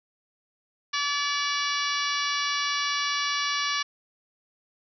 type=harmonic tone with a mistuned harmonic; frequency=575 Hz; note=D5; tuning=37 cents flat; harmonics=2 / 3 / 4 / 5 / 6 / 7 / 8 / 9 / 10; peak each=-30 / -32 / -33 / -34 / -35 / -35 / -36 / -37 / -37 dBFS; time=0.93-3.83 s; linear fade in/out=10 ms; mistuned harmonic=9; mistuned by=+23 cents; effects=none